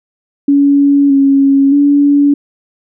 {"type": "tone with pitch steps", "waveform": "sine", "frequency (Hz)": [282.4, 275.3, 285.9], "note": ["C#4", "C#4", "D4"], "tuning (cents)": [32, -12, -46], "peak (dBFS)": -5, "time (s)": [0.48, 2.34], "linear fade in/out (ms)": 5, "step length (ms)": 620, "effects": []}